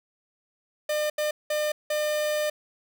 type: tone bursts at uneven times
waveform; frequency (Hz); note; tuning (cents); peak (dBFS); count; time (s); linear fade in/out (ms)
45% pulse; 603; D5; +46; -24; 4; 0.89-1.1 / 1.18-1.31 / 1.5-1.72 / 1.9-2.5; 5
effects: none